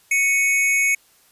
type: tone pair together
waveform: square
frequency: 2217 / 2522 Hz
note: C#7 / D#7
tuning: 0 / +23 cents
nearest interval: major second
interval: 223 cents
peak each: -17 / -26 dBFS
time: 0.11-0.95 s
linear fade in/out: 5 ms
effects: white hiss -56 dBFS RMS until 1.31 s + resampled to 32000 Hz